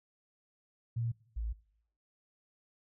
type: tone pair in turn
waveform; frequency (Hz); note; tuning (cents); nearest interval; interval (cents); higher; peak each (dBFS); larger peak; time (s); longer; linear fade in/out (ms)
sine; 116.4 / 55.51; A#2 / A1; -2 / +16; octave + minor second; 1282; first; -31 / -33; first; 0.96-1.12 / 1.36-1.53; second; 10
effects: noise-tail reverb RT60 0.7 s tail -21 dB re dry